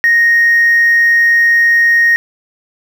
triangle tone with hard clipping, 1864.7 Hz, A#6, in tune, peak -6 dBFS, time 0.04-2.16 s, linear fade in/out 0 ms, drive 2 dB, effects none

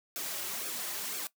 white noise with flanger, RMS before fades -37 dBFS, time 0.16-1.27 s, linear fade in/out 0 ms, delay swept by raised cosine 1 to 4.5 ms, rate 2 Hz, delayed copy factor -0.75, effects noise-tail reverb RT60 0.1 s tail -18 dB re dry + high-pass 200 Hz 12 dB/octave

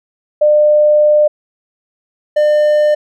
sine / triangle tone pair in turn, 600 / 600 Hz, D5 / D5, +37 / +37 cents, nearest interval unison, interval 0 cents, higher neither, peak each -6 dBFS, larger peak neither, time 0.41-1.28 / 2.36-2.95 s, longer first, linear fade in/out 10 ms, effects none

